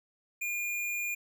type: tone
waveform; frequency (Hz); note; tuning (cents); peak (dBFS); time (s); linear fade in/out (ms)
square; 2420; D#7; -49; -32; 0.41-1.15; 10
effects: none